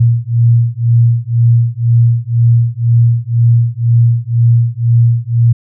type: beating tone pair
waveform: sine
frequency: 116.54 / 118.54 Hz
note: A#2 / A#2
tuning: 0 / +29 cents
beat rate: 2 Hz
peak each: -10 dBFS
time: 0-5.53 s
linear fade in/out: 10 ms
effects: none